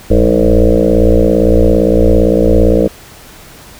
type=tone with frequency modulation; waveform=sine; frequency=258.2 Hz; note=C4; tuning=23 cents flat; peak=-5 dBFS; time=0.1-2.88 s; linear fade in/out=10 ms; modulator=57.6 Hz; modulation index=5.3; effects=pink hiss -36 dBFS RMS until 3.79 s